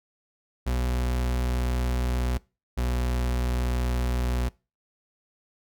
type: tone pair in turn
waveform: 40% pulse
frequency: 61.7 / 61.38 Hz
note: B1 / B1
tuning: -1 / -10 cents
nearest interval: unison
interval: 9 cents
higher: first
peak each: -23 dBFS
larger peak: neither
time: 0.66-2.38 / 2.77-4.49 s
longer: neither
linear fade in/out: 10 ms
effects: noise-tail reverb RT60 0.3 s tail -23 dB re dry